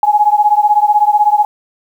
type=beating tone pair; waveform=sine; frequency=830.6 / 846.6 Hz; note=G#5 / G#5; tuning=0 / +33 cents; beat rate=16 Hz; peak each=-10 / -11 dBFS; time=0.03-1.45 s; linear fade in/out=2 ms; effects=7-bit